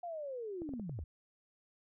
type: linear sweep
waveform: sine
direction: down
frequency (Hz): 715 to 63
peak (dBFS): -39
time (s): 0.03-1.04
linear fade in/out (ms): 5
type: clicks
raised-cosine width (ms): 2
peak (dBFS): -33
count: 6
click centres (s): 0.619 / 0.691 / 0.737 / 0.797 / 0.895 / 0.99
effects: none